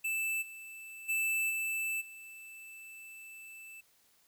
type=tone with level steps; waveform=square; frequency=2642 Hz; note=E7; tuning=3 cents sharp; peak=-32 / -46 / -30 / -33 / -48 dBFS; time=0.04-3.81 s; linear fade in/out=10 ms; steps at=0.41 / 1.08 / 1.49 / 2 s; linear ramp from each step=20 ms; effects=white hiss -68 dBFS RMS until 4.27 s